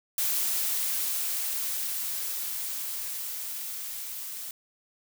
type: noise with level ramp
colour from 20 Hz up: blue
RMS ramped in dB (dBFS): -27 to -38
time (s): 0.18-4.51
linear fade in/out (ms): 2
effects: none